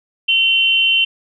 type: tone pair together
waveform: sine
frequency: 2742 / 3081 Hz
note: F7 / G7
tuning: -32 / -31 cents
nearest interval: major second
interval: 201 cents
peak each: -14 dBFS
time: 0.28-1.05 s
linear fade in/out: 10 ms
effects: none